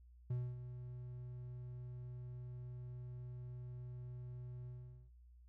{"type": "tone with ADSR envelope", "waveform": "triangle", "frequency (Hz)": 123.47, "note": "B2", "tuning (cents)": 0, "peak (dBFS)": -33, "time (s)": [0.3, 5.11], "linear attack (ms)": 6, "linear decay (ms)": 250, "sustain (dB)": -11, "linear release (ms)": 440, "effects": ["added 60 Hz sine -59 dBFS peak until 5.48 s"]}